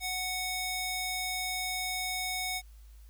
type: tone with high-pass filter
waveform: square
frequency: 740 Hz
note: F#5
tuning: in tune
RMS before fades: -34 dBFS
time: 0-2.62 s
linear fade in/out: 50 ms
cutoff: 1600 Hz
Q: 0.63
effects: added 53 Hz sine -49 dBFS peak until 3.09 s + white hiss -66 dBFS RMS until 3.09 s